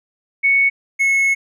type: tone pair in turn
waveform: sine / triangle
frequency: 2217 / 2188 Hz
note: C#7 / C#7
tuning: 0 / -23 cents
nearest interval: unison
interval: 23 cents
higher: first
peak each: -11 dBFS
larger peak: neither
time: 0.43-0.7 / 0.99-1.35 s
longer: second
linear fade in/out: 20 ms
effects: none